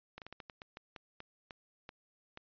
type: slowing click train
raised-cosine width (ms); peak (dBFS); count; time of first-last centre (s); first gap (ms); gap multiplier
0.3; -30; 13; 0.18-2.374; 38; 1.26
effects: resampled to 11025 Hz